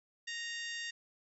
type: harmonic tone with a mistuned harmonic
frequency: 932.3 Hz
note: A#5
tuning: in tune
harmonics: 2 / 3 / 4 / 5 / 6 / 7 / 8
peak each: -41 / -45 / -47 / -49 / -51 / -52 / -53 dBFS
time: 0.27-0.91 s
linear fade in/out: 10 ms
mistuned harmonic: 4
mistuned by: -33 cents
effects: none